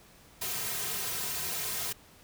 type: noise with comb filter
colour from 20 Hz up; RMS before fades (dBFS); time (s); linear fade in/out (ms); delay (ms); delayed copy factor
white; -34; 0.41-1.93; 10; 3.5; -0.95
effects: pink hiss -57 dBFS RMS until 2.23 s